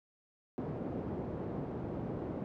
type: band-pass noise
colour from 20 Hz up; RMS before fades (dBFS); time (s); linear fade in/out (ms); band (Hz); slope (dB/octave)
pink; -39; 0.58-2.44; 0; 130 to 490; 12
effects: none